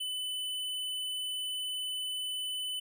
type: tone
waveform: square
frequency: 3007 Hz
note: F#7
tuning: 27 cents sharp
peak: -34 dBFS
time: 0-2.8 s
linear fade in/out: 10 ms
effects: none